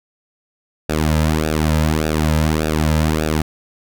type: tone with flanger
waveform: sawtooth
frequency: 77.8 Hz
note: D#2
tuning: in tune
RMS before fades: -17 dBFS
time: 0.89-3.42 s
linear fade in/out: 5 ms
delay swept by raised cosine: 0.95 to 2.75 ms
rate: 1.7 Hz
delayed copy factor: -0.9
effects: none